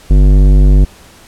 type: tone with tanh clipping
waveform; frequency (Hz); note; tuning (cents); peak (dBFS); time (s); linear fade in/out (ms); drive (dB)
sine; 48.86; G1; -5; -5; 0.1-0.85; 10; 15
effects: pink hiss -40 dBFS RMS until 1.27 s + low-pass 12000 Hz 12 dB/octave